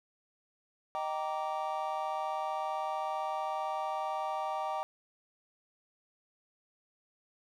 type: chord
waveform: triangle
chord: Eb major seventh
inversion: none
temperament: just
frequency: 622.3 / 777.8 / 933.4 / 1166.7 Hz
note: Eb5 / G5 / Bb5 / D6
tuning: 0 / -14 / +2 / -12 cents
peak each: -37 / -34 / -37 / -38 dBFS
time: 0.95-4.83 s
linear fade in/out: 0 ms
effects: none